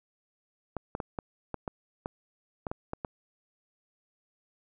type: clicks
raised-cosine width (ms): 1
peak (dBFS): -19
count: 11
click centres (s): 0.767 / 0.951 / 1.002 / 1.188 / 1.543 / 1.678 / 2.059 / 2.668 / 2.715 / 2.934 / 3.048
effects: none

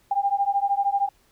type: beating tone pair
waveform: sine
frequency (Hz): 793 / 806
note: G5 / G5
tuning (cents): +20 / +48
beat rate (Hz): 13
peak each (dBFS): -23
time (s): 0.11-1.09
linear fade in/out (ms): 5
effects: pink hiss -62 dBFS RMS until 1.31 s

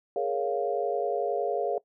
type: chord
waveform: sine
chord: Bb minor seventh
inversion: third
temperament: equal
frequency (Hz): 415.3 / 466.2 / 554.4 / 698.5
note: Ab4 / Bb4 / Db5 / F5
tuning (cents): 0 / 0 / 0 / 0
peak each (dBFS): -31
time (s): 0.16-1.78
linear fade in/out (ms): 2
effects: noise-tail reverb RT60 0.1 s tail -20 dB re dry

